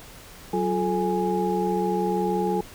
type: tone cluster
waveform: sine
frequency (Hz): 186.9 / 353.5 / 434 / 829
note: F#3 / F4 / A4 / G#5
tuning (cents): +18 / +21 / -24 / -3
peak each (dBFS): -27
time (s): 0.53-2.61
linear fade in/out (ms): 5
effects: pink hiss -45 dBFS RMS until 2.74 s